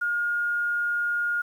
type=tone; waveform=sine; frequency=1425 Hz; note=F6; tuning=34 cents sharp; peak=-23 dBFS; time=0.01-1.42 s; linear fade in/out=10 ms; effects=9-bit